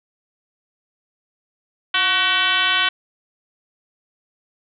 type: tone with frequency modulation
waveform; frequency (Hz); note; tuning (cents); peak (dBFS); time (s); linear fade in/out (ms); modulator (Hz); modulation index
sine; 2281; C#7; +49; -15; 1.94-2.89; 5; 389; 3.1
effects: none